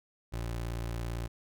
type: tone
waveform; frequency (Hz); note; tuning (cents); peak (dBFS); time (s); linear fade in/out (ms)
25% pulse; 57.8; A#1; -14; -30; 0.32-1.28; 20
effects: none